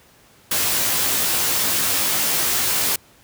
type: noise with comb filter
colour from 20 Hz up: white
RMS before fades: -20 dBFS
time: 0.51-2.96 s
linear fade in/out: 5 ms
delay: 16 ms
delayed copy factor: -0.7
effects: pink hiss -52 dBFS RMS until 3.23 s + high-pass 60 Hz 12 dB/octave